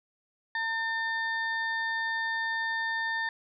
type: harmonic tone with a mistuned harmonic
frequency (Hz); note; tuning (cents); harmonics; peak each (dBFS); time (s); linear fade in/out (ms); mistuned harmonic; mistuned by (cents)
900; A5; +39; 1 / 2 / 4 / 5; -35 / -29 / -43 / -47; 0.55-3.29; 2; 1; +21
effects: none